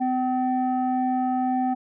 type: tone pair together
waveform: sine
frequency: 254.7 / 766 Hz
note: C4 / G5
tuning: -46 / -40 cents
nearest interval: octave + perfect fifth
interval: 1906 cents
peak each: -22 dBFS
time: 0-1.75 s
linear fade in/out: 20 ms
effects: tanh soft clip ceiling -17 dBFS